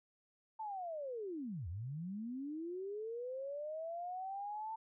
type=linear two-way sweep; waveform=sine; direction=down then up; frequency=897 to 77.78 to 897 Hz; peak=-40 dBFS; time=0.59-4.76 s; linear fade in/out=10 ms; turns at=1.68 s; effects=none